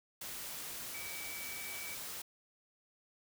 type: tone in noise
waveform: sine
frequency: 2291 Hz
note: D7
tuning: 44 cents flat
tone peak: -46 dBFS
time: 0.94-1.95 s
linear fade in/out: 5 ms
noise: white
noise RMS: -44 dBFS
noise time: 0.21-2.22 s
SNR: -5 dB
effects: none